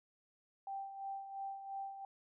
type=tone with tremolo; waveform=sine; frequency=784 Hz; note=G5; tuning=in tune; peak=-39 dBFS; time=0.67-2.05 s; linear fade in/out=2 ms; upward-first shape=sine; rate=2.9 Hz; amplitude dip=60%; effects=none